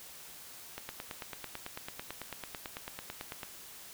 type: click train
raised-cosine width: 0.3 ms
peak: -23 dBFS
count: 25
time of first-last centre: 0.78-3.432 s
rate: 9.05 Hz
effects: white hiss -50 dBFS RMS until 3.93 s